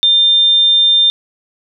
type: tone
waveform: sine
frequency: 3600 Hz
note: A7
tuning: 39 cents sharp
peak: -7 dBFS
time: 0.03-1.1 s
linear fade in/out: 0 ms
effects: none